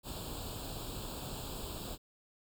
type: noise with comb filter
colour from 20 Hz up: pink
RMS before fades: -42 dBFS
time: 0.03-1.98 s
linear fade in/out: 50 ms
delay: 0.25 ms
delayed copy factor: +0.9
effects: none